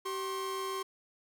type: tone pair together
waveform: 45% pulse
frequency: 384.5 / 1067 Hz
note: G4 / C6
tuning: -33 / +34 cents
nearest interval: octave + tritone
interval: 1767 cents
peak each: -37 / -37 dBFS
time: 0.05-0.83 s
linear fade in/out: 10 ms
effects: none